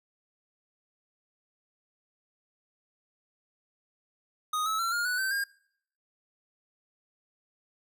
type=tone with pitch steps; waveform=square; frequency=1244.5 / 1299.6 / 1357.1 / 1417.2 / 1480 / 1545.5 / 1613.9 Hz; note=D#6 / E6 / E6 / F6 / F#6 / G6 / G6; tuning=0 / -25 / +50 / +25 / 0 / -25 / +50 cents; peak=-28 dBFS; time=4.53-5.44 s; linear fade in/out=5 ms; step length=130 ms; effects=noise-tail reverb RT60 0.7 s tail -26 dB re dry